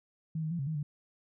sine tone with pitch steps, 159.6 / 156.6 / 171.4 / 136.7 / 157.9 / 146.8 Hz, D#3 / D#3 / F3 / C#3 / D#3 / D3, +44 / +11 / -32 / -24 / +26 / 0 cents, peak -31 dBFS, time 0.35-0.83 s, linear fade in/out 5 ms, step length 80 ms, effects none

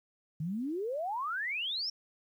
sine exponential sweep, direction up, 147.8 to 5588 Hz, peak -32 dBFS, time 0.4-1.9 s, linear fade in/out 5 ms, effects 11-bit

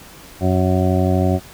harmonic tone, 92.5 Hz, F#2, in tune, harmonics 1 / 2 / 3 / 4 / 6 / 7 / 8, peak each -17 / -20 / -22 / -23 / -25 / -25 / -26 dBFS, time 0.4-1.4 s, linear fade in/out 50 ms, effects pink hiss -41 dBFS RMS until 1.53 s

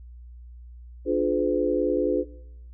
sine chord, D diminished seventh, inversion none, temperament just, 293.7 / 352.4 / 422.9 / 507.5 Hz, D4 / F4 / Ab4 / Cb5, 0 / +16 / +31 / +47 cents, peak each -26 dBFS, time 1.05-2.25 s, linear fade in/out 50 ms, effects noise-tail reverb RT60 0.8 s tail -19 dB re dry + added 60 Hz sine -41 dBFS peak until 2.73 s

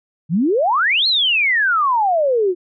sine exponential two-way sweep, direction up then down, 146.83 to 4294 to 343.8 Hz, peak -13 dBFS, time 0.29-2.55 s, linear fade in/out 50 ms, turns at 1.07 s, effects none

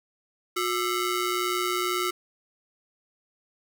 sawtooth ring-modulated tone, 844 Hz, G#5, 28 cents sharp, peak -18 dBFS, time 0.56-2.11 s, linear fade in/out 10 ms, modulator 483 Hz, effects 9-bit

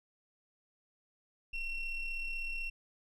triangle ring-modulated tone, 1352 Hz, E6, 43 cents sharp, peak -30 dBFS, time 1.53-2.7 s, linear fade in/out 10 ms, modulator 1370 Hz, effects none

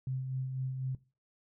sine tone with tremolo, 130.81 Hz, C3, in tune, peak -31 dBFS, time 0.07-0.95 s, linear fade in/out 2 ms, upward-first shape sine, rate 4 Hz, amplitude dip 40%, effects noise-tail reverb RT60 0.3 s tail -18 dB re dry

